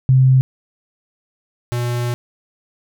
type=tone pair in turn; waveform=sine / square; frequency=130.81 / 120.92 Hz; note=C3 / B2; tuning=0 / -36 cents; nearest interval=minor second; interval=136 cents; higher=first; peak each=-8 / -19 dBFS; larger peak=first; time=0.09-0.41 / 1.72-2.14 s; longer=second; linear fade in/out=0 ms; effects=none